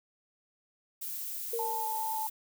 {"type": "noise", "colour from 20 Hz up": "violet", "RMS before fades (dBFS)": -38, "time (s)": [1.01, 2.3], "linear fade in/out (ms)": 10}
{"type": "tone with exponential decay", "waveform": "sine", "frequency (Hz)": 463.9, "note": "A#4", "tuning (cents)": -8, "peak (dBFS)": -30, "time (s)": [1.53, 2.22], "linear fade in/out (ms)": 5, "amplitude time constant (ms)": 150}
{"type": "tone with vibrato", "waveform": "sine", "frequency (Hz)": 880, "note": "A5", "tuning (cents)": 0, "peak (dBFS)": -32, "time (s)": [1.59, 2.27], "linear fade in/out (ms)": 2, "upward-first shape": "sine", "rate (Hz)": 2.6, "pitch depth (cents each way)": 10}
{"effects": []}